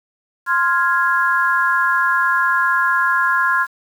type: chord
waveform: sine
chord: F minor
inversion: second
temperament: equal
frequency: 1046.5 / 1396.9 / 1661.2 Hz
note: C6 / F6 / Ab6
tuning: 0 / 0 / 0 cents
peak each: -18 dBFS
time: 0.46-3.67 s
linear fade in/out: 50 ms
effects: 7-bit